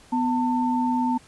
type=tone pair together; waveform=sine; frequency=248.8 / 895.6 Hz; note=B3 / A5; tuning=+13 / +30 cents; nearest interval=octave + minor seventh; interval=2217 cents; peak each=-22 / -24 dBFS; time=0.12-1.18 s; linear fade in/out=10 ms; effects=pink hiss -52 dBFS RMS until 1.27 s + resampled to 24000 Hz